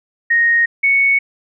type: tone pair in turn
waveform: sine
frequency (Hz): 1864.7 / 2218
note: A#6 / C#7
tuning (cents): 0 / 0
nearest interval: minor third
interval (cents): 300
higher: second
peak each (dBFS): -10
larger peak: neither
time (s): 0.3-0.66 / 0.83-1.19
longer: neither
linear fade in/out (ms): 10
effects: none